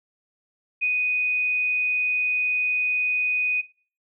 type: tone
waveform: sine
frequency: 2489 Hz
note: D#7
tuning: in tune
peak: -20 dBFS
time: 0.81-3.62 s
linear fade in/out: 20 ms
effects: noise-tail reverb RT60 0.4 s tail -18 dB re dry